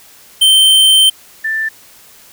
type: tone pair in turn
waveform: square / sine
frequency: 3111 / 1771.2 Hz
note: G7 / A6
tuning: -14 / +11 cents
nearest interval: minor seventh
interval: 975 cents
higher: first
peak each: -6 / -14 dBFS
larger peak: first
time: 0.41-1.1 / 1.44-1.69 s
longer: first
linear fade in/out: 10 ms
effects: white hiss -42 dBFS RMS until 2.32 s